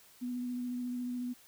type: tone with vibrato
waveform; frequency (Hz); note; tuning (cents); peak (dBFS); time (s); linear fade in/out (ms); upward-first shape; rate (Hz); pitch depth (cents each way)
sine; 246.6; B3; -2; -34; 0.21-1.34; 20; sine; 14; 15
effects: white hiss -60 dBFS RMS until 1.47 s